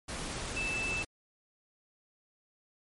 sine tone in noise, 2637 Hz, E7, in tune, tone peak -32 dBFS, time 0.56-1.03 s, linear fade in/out 10 ms, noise pink, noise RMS -38 dBFS, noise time 0.08-1.05 s, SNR +3 dB, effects MP3 48 kbps

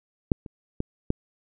clicks, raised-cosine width 3 ms, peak -6 / -26 / -14 / -10 dBFS, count 4, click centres 0.318 / 0.462 / 0.804 / 1.104 s, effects none

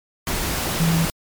sine tone in noise, 164.81 Hz, E3, in tune, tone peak -16 dBFS, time 0.8-1.05 s, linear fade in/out 0 ms, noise pink, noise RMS -24 dBFS, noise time 0.27-1.1 s, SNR +5 dB, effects MP3 96 kbps

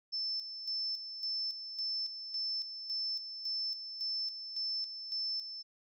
sine tone with tremolo, 5290 Hz, E8, 5 cents sharp, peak -33 dBFS, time 0.12-5.63 s, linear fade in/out 20 ms, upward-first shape square, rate 1.8 Hz, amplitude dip 60%, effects none

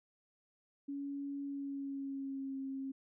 sine tone with pitch glide, 280.9 to 269.1 Hz, C#4 to C4, +23 to +49 cents, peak -38 dBFS, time 0.88-2.92 s, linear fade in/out 10 ms, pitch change -74 cents, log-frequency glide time 1.44-2.57 s, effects none

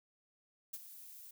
violet noise with ADSR envelope, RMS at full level -41 dBFS, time 0.73-1.31 s, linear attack 10 ms, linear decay 35 ms, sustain -12 dB, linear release 6 ms, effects none

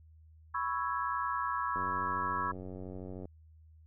sine chord, C# minor seventh, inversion third, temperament equal, 987.8 / 1108.7 / 1318.5 / 1661.2 Hz, B5 / C#6 / E6 / G#6, 0 / 0 / 0 / 0 cents, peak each -36 / -35 / -37 / -40 dBFS, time 0.54-2.52 s, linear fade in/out 10 ms
click train, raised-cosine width 2 ms, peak -31 dBFS, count 140, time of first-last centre 1.76-3.255 s, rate 93 Hz
effects added 79 Hz sine -55 dBFS peak until 3.86 s

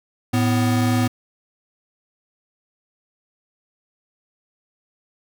square tone pair together, 109.65 / 249.3 Hz, A2 / B3, -6 / +16 cents, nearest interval octave + major second, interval 1422 cents, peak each -20 dBFS, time 0.33-1.08 s, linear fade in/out 10 ms, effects none

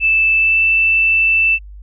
sine tone with pitch glide, 2637 to 2654 Hz, E7 to E7, 0 to +11 cents, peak -10 dBFS, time 0-1.59 s, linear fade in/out 50 ms, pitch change +11 cents, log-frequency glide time 0.37-0.62 s, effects added 50 Hz sine -32 dBFS peak until 1.82 s

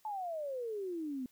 sine exponential sweep, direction down, 880 to 246.9 Hz, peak -36 dBFS, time 0.05-1.26 s, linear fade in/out 2 ms, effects white hiss -69 dBFS RMS until 1.31 s

